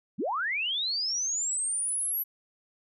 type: linear sweep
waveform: sine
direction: up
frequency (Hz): 138.59 to 11870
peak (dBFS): -27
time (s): 0.18-2.24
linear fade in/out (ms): 20
effects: none